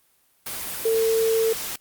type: tone in noise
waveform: sine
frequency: 450 Hz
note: A4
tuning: 39 cents sharp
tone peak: -18 dBFS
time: 0.85-1.53 s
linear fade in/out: 5 ms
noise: white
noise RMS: -31 dBFS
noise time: 0.46-1.76 s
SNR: +10 dB
effects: white hiss -63 dBFS RMS until 1.8 s + Opus 32 kbps